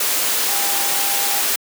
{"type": "tone in noise", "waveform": "sine", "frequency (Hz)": 800, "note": "G5", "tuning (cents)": 35, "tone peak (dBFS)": -28, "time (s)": [0.48, 1.41], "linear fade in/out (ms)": 5, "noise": "white", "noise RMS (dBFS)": -19, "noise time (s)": [0, 1.56], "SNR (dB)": -12, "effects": ["high-pass 300 Hz 12 dB/octave"]}